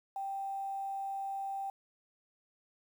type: tone with quantisation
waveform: sine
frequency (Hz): 784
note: G5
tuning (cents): 0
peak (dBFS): -35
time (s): 0.16-1.7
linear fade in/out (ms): 2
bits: 10
effects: none